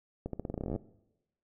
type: accelerating click train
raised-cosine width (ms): 2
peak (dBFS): -22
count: 17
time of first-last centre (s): 0.26-0.761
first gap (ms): 73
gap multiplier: 0.87
effects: noise-tail reverb RT60 0.9 s tail -19 dB re dry